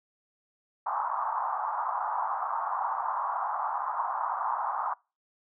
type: band-pass noise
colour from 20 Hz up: pink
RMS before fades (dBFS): -31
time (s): 0.86-4.94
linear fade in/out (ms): 5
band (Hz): 800 to 1200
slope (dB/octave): 48
effects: noise-tail reverb RT60 0.3 s tail -26 dB re dry